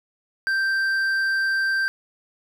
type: tone with hard clipping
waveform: sine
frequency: 1568 Hz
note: G6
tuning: in tune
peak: -21 dBFS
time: 0.47-1.88 s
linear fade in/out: 0 ms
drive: 5 dB
effects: none